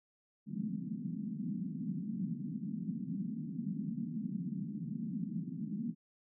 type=band-pass noise; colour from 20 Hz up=white; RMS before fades=-39 dBFS; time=0.46-5.95 s; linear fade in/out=50 ms; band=160 to 240 Hz; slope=48 dB/octave; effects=none